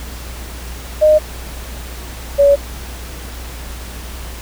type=tone pair in turn; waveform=sine; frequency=614 / 565.5 Hz; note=D#5 / C#5; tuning=-23 / +34 cents; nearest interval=minor second; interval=143 cents; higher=first; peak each=-6 dBFS; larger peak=neither; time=1.01-1.19 / 2.38-2.56 s; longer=neither; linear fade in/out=20 ms; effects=added 60 Hz sine -28 dBFS peak until 4.41 s + pink hiss -33 dBFS RMS until 4.41 s